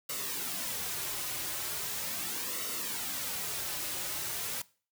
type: noise with flanger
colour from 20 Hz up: white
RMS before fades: -36 dBFS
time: 0.09-4.62 s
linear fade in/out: 5 ms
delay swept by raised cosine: 1.2 to 4.5 ms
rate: 0.39 Hz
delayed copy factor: -0.6
effects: noise-tail reverb RT60 0.4 s tail -21 dB re dry